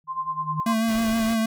sine tone with exponential growth, 155.56 Hz, D#3, in tune, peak -24 dBFS, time 0.04-0.6 s, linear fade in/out 0 ms, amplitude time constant 120 ms
sine tone with tremolo, 1046.5 Hz, C6, in tune, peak -22 dBFS, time 0.07-0.77 s, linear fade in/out 50 ms, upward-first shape sine, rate 9.8 Hz, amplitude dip 80%
square tone with vibrato, 224.6 Hz, A3, 36 cents sharp, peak -21 dBFS, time 0.66-1.46 s, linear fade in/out 5 ms, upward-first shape sine, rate 6.4 Hz, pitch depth 29 cents each way
pink noise, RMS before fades -36 dBFS, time 0.87-1.35 s, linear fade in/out 20 ms
effects none

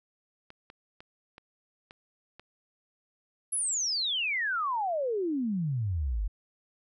clicks, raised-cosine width 0.3 ms, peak -31 dBFS, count 6, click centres 0.504 / 0.701 / 1.005 / 1.381 / 1.909 / 2.396 s
sine exponential sweep, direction down, 11175 to 44.83 Hz, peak -27 dBFS, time 3.52-6.28 s, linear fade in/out 10 ms
effects none

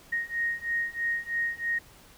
sine beating tone pair, 1864.7 / 1867.8 Hz, A#6 / A#6, 0 / +3 cents, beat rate 3.1 Hz, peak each -31 / -30 dBFS, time 0.12-1.79 s, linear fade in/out 10 ms, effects pink hiss -54 dBFS RMS until 2.17 s

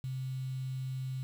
sine tone with quantisation, 130.81 Hz, C3, in tune, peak -34 dBFS, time 0.04-1.23 s, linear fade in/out 0 ms, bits 9, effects none

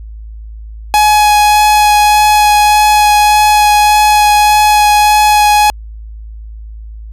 45% pulse tone with vibrato, 840 Hz, G#5, 19 cents sharp, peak -5 dBFS, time 0.94-5.7 s, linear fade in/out 0 ms, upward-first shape sine, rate 1.7 Hz, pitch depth 9 cents each way, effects added 54 Hz sine -25 dBFS peak until 7.12 s + resampled to 32000 Hz

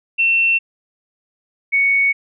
sine tone pair in turn, 2700 / 2224 Hz, E7 / C#7, +41 / +5 cents, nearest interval minor third, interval 336 cents, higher first, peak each -12 dBFS, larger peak neither, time 0.18-0.59 / 1.72-2.13 s, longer neither, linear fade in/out 20 ms, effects none

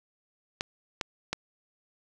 clicks, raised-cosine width 0.2 ms, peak -12 dBFS, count 3, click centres 0.609 / 1.012 / 1.33 s, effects none

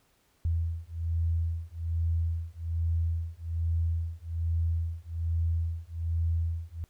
sine beating tone pair, 82.41 / 83.61 Hz, E2 / E2, 0 / +25 cents, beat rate 1.2 Hz, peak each -30 dBFS, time 0.45-6.84 s, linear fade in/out 0 ms, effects pink hiss -68 dBFS RMS until 6.89 s

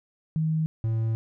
sine / triangle tone pair in turn, 158.2 / 112.17 Hz, D#3 / A2, +29 / +34 cents, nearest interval tritone, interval 595 cents, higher first, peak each -22 / -21 dBFS, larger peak second, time 0.36-0.66 / 0.84-1.15 s, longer second, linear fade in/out 0 ms, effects none

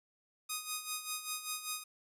5% pulse tone with tremolo, 1244.5 Hz, D#6, in tune, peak -23 dBFS, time 0.49-1.84 s, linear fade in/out 10 ms, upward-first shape sine, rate 5.1 Hz, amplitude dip 70%, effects resampled to 32000 Hz

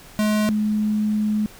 square / sine tone pair in turn, 212.4 / 212.4 Hz, G#3 / G#3, +39 / +39 cents, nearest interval unison, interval 0 cents, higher neither, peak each -18 dBFS, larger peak neither, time 0.19-0.49 / 0.49-1.46 s, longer second, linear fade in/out 0 ms, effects pink hiss -45 dBFS RMS until 1.59 s

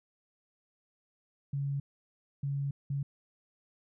sine tone bursts at uneven times, 140 Hz, C#3, 18 cents sharp, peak -30 dBFS, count 3, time 1.53-1.8 / 2.43-2.71 / 2.9-3.03 s, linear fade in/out 5 ms, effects none

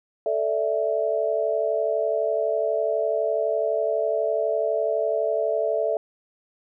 sine chord, A suspended fourth, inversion none, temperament equal, 440 / 587.3 / 659.3 Hz, A4 / D5 / E5, 0 / 0 / 0 cents, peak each -26 / -26 / -24 dBFS, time 0.26-5.97 s, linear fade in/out 2 ms, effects none

